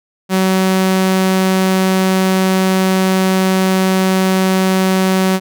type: tone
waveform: sawtooth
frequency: 188.5 Hz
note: F#3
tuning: 32 cents sharp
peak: -7 dBFS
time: 0.29-5.4 s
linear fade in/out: 50 ms
effects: none